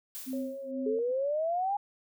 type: noise with exponential decay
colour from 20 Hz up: blue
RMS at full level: -38 dBFS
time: 0.15-0.71 s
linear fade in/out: 0 ms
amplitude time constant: 120 ms
type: tone with tremolo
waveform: sine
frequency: 259.1 Hz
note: C4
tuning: 17 cents flat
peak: -31 dBFS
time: 0.26-1.12 s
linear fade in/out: 20 ms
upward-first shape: sine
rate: 2.2 Hz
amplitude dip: 100%
type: tone with vibrato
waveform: sine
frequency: 544 Hz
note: C#5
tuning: 33 cents flat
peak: -37 dBFS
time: 0.33-0.99 s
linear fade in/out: 2 ms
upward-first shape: triangle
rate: 4.8 Hz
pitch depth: 18 cents each way
type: exponential sweep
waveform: sine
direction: up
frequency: 419.3 to 826 Hz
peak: -27 dBFS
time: 0.86-1.77 s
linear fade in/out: 5 ms
effects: none